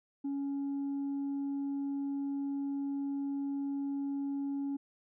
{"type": "tone with tanh clipping", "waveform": "sine", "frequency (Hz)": 279.1, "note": "C#4", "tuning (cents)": 12, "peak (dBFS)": -33, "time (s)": [0.24, 4.77], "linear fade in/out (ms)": 10, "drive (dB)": 1, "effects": []}